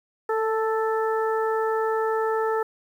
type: harmonic tone with a mistuned harmonic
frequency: 440 Hz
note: A4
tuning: in tune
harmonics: 1 / 2 / 3 / 4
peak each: -23 / -28 / -30 / -35 dBFS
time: 0.29-2.63 s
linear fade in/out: 5 ms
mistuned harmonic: 1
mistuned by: +15 cents
effects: 9-bit